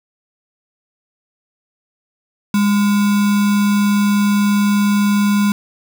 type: tone with sample-and-hold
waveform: sine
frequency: 204.2 Hz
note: G#3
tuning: 29 cents flat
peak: -11 dBFS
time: 2.54-5.52 s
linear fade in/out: 2 ms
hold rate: 1225 Hz
effects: none